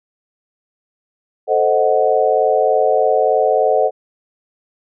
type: chord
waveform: sine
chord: A diminished seventh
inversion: none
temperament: equal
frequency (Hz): 440 / 523.3 / 622.3 / 740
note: A4 / C5 / Eb5 / Gb5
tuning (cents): 0 / 0 / 0 / 0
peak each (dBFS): -17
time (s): 1.47-3.91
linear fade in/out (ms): 50
effects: none